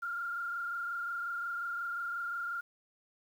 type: tone with frequency modulation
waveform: sine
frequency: 1396.9 Hz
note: F6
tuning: in tune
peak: -34 dBFS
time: 0.02-2.61 s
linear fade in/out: 10 ms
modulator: 25.6 Hz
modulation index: 1.2
effects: 10-bit